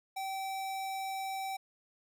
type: tone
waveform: square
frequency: 772 Hz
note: G5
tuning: 27 cents flat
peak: -36 dBFS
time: 0.16-1.57 s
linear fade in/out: 10 ms
effects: none